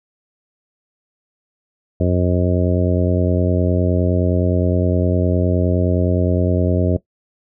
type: harmonic tone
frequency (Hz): 89.7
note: F2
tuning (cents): +47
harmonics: 1 / 2 / 3 / 4 / 5 / 6 / 7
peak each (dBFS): -17 / -20 / -22 / -23 / -24 / -25 / -25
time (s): 2-6.97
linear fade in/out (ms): 5
effects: noise-tail reverb RT60 0.1 s tail -17 dB re dry

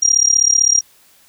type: tone with amplitude modulation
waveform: sine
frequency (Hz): 5700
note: F8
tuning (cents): +34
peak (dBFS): -6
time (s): 0.02-0.81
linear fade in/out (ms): 10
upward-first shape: sine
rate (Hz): 35.7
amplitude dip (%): 95
effects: white hiss -51 dBFS RMS until 1.28 s

